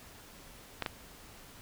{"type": "clicks", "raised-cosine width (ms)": 0.3, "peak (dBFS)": -16, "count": 2, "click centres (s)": [0.823, 0.862], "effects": ["pink hiss -53 dBFS RMS until 1.61 s"]}